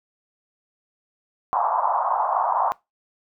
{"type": "band-pass noise", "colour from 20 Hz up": "pink", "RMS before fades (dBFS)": -22, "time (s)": [1.53, 2.72], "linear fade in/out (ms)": 0, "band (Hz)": [720, 1100], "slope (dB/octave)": 48, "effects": ["noise-tail reverb RT60 0.2 s tail -21 dB re dry"]}